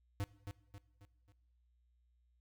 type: tone with echo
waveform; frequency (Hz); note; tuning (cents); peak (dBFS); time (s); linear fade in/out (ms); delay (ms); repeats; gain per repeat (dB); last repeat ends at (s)
square; 100.5; G2; +44; -36; 0.2-0.24; 0; 270; 4; -7; 1.32
effects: noise-tail reverb RT60 0.9 s tail -20 dB re dry + added 60 Hz sine -70 dBFS peak until 2.4 s